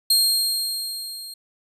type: tone with level ramp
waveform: sawtooth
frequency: 4218 Hz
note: C8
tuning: 13 cents sharp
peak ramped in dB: -11 to -32 dBFS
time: 0.1-1.34 s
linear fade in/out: 5 ms
effects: resampled to 32000 Hz